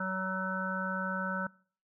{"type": "harmonic tone", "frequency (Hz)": 188.1, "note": "F#3", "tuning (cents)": 29, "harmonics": [1, 3, 5, 7, 8], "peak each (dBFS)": [-36, -40, -41, -38, -36], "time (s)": [0, 1.47], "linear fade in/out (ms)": 5, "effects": ["noise-tail reverb RT60 0.5 s tail -24 dB re dry"]}